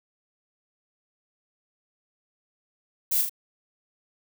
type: noise with echo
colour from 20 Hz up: violet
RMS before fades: -24 dBFS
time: 3.11-3.22 s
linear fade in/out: 10 ms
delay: 38 ms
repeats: 2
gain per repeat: -4 dB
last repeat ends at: 3.296 s
effects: none